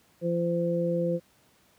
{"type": "harmonic tone", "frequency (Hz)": 171.3, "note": "F3", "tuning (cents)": -33, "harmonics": [1, 2, 3], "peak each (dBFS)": [-28, -32, -27], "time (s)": [0.21, 1.2], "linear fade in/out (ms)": 50, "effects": ["pink hiss -63 dBFS RMS until 1.78 s", "high-pass 80 Hz 12 dB/octave"]}